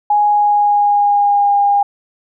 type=tone with pitch glide; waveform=sine; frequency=830.6 to 809.8 Hz; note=G#5 to G#5; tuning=0 to -44 cents; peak=-9 dBFS; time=0.1-1.83 s; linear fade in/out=5 ms; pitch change=-44 cents; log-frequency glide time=0.27-1.56 s; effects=none

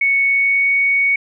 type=tone with pitch glide; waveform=sine; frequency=2217 to 2230 Hz; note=C#7 to C#7; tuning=0 to +10 cents; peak=-12 dBFS; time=0.01-1.16 s; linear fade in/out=5 ms; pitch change=+10 cents; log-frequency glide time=0.24-0.7 s; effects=none

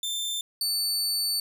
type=tone pair in turn; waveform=sawtooth; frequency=3566 / 4500 Hz; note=A7 / C#8; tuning=+22 / +25 cents; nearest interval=major third; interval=403 cents; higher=second; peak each=-25 / -22 dBFS; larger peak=second; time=0.03-0.41 / 0.61-1.4 s; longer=second; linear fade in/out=2 ms; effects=none

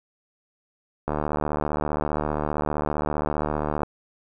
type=click train; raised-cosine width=1 ms; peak=-11 dBFS; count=208; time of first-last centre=1.08-3.833 s; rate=75.2 Hz; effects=none

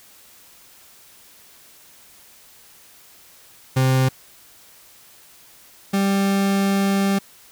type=tone pair in turn; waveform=40% pulse; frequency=130.81 / 196.79 Hz; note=C3 / G3; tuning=0 / +7 cents; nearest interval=perfect fifth; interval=707 cents; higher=second; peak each=-14 / -16 dBFS; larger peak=first; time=3.76-4.09 / 5.93-7.19 s; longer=second; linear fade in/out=10 ms; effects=white hiss -49 dBFS RMS until 7.51 s

